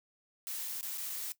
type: noise with dropouts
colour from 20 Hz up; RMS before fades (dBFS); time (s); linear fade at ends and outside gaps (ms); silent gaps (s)
blue; -39; 0.47-1.32; 0; 0.676-0.679 / 0.81-0.829 / 0.975-0.98 / 1.097-1.1
effects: noise-tail reverb RT60 0.1 s tail -17 dB re dry